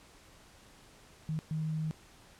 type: tone bursts at uneven times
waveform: sine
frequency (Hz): 156.9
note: D#3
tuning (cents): +15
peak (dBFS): -31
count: 2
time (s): 1.29-1.39 / 1.51-1.91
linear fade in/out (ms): 0
effects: pink hiss -58 dBFS RMS until 2.39 s + low-pass 10000 Hz 12 dB/octave